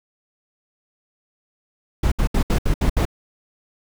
brown noise bursts, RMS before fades -17 dBFS, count 7, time 2.03-3.053 s, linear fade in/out 5 ms, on 87 ms, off 69 ms, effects none

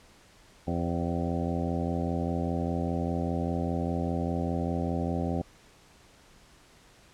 harmonic tone with a mistuned harmonic, 85 Hz, F2, 46 cents flat, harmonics 1 / 2 / 3 / 4 / 5 / 6 / 7 / 8 / 9, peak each -33 / -32 / -33 / -38 / -40 / -39 / -40 / -42 / -39 dBFS, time 0.67-5.42 s, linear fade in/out 5 ms, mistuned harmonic 6, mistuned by +42 cents, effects pink hiss -57 dBFS RMS until 7.13 s + low-pass 9000 Hz 12 dB/octave

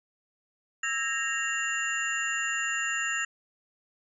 sine tone cluster, 1317 / 1633 / 1854 / 2773 / 7040 Hz, E6 / G#6 / A#6 / F7 / A8, -2 / -30 / -10 / -13 / 0 cents, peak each -37 / -34 / -31 / -33 / -36 dBFS, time 0.83-3.25 s, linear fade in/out 5 ms, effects none

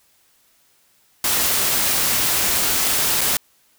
white noise with dropouts, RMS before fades -19 dBFS, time 1.24-3.37 s, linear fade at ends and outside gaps 2 ms, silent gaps 3.209-3.213 s, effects white hiss -59 dBFS RMS until 3.78 s

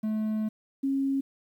triangle / sine tone pair in turn, 216.2 / 272.4 Hz, A3 / C#4, -30 / -30 cents, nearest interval major third, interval 400 cents, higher second, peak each -24 / -24 dBFS, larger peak neither, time 0.03-0.49 / 0.83-1.21 s, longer first, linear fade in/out 10 ms, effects 10-bit

